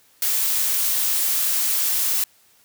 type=noise; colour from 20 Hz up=blue; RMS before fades=-21 dBFS; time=0.22-2.24 s; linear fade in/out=2 ms; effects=white hiss -57 dBFS RMS until 2.64 s + high-pass 60 Hz 12 dB/octave